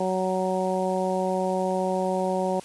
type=harmonic tone; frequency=186.5 Hz; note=F#3; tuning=14 cents sharp; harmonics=1 / 2 / 3 / 4 / 5; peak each=-29 / -29 / -27 / -30 / -32 dBFS; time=0-2.6 s; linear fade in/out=5 ms; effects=white hiss -47 dBFS RMS until 2.64 s + resampled to 24000 Hz